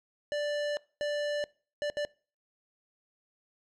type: tone bursts at uneven times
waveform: square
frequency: 587.3 Hz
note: D5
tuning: in tune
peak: -30 dBFS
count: 4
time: 0.32-0.77 / 1.01-1.44 / 1.82-1.9 / 1.97-2.05 s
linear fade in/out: 0 ms
effects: noise-tail reverb RT60 0.4 s tail -23 dB re dry + low-pass 5000 Hz 12 dB/octave